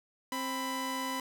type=tone pair together; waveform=sawtooth; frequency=264 / 995 Hz; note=C4 / B5; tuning=+16 / +13 cents; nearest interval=octave + major seventh; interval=2297 cents; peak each=-33 / -31 dBFS; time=0.32-1.2 s; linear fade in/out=2 ms; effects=none